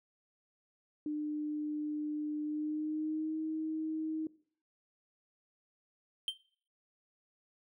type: tone with pitch glide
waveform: sine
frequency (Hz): 300.5 to 315.1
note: D4 to D#4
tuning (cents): +40 to +22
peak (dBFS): -33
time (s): 1.06-4.27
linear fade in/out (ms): 2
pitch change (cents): +82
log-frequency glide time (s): 2.42-3.38
type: tone with exponential decay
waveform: triangle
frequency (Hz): 3136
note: G7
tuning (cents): 0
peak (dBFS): -26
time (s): 6.28-6.37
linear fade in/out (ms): 1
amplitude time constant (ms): 18
effects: noise-tail reverb RT60 0.5 s tail -20 dB re dry